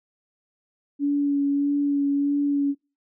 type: tone with vibrato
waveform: sine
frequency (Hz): 284.1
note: C#4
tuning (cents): +43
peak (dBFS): -19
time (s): 0.99-2.75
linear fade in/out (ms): 50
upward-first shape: sine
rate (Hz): 1.6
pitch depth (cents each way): 15
effects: noise-tail reverb RT60 0.3 s tail -23 dB re dry